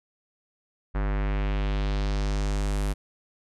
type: tone with low-pass filter sweep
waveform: square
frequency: 50.1 Hz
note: G1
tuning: 38 cents sharp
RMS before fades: -26 dBFS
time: 0.94-2.94 s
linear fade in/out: 20 ms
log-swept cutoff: 1600 to 11000 Hz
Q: 1.6
effects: none